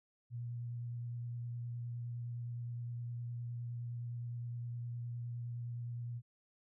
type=tone with vibrato; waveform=sine; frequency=119.5 Hz; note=A#2; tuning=43 cents sharp; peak=-39 dBFS; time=0.3-6.22 s; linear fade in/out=50 ms; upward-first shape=triangle; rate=9.7 Hz; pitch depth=16 cents each way; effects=none